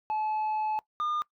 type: tone pair in turn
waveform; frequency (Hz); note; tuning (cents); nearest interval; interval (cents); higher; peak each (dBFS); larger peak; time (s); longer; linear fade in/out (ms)
sine; 861 / 1212; A5 / D#6; -38 / -46; tritone; 592; second; -24; neither; 0.1-0.79 / 1-1.22; first; 0
effects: noise-tail reverb RT60 0.1 s tail -23 dB re dry + tanh soft clip ceiling -26 dBFS